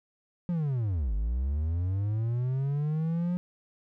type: linear two-way sweep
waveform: triangle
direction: down then up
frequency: 180.1 to 49 to 180.1 Hz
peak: -24 dBFS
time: 0.49-3.37 s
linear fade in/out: 0 ms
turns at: 1.14 s
effects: none